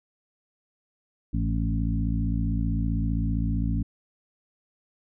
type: harmonic tone with a mistuned harmonic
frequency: 55.4 Hz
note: A1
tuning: 13 cents sharp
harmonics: 1 / 2 / 3 / 4 / 5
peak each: -26 / -29 / -31 / -32 / -33 dBFS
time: 1.33-3.83 s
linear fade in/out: 10 ms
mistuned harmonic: 3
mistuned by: +40 cents
effects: none